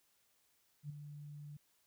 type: tone with ADSR envelope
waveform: sine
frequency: 146.83 Hz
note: D3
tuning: in tune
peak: -39 dBFS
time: 0.83-1.57 s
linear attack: 67 ms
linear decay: 10 ms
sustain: -8 dB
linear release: 6 ms
effects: white hiss -75 dBFS RMS until 1.86 s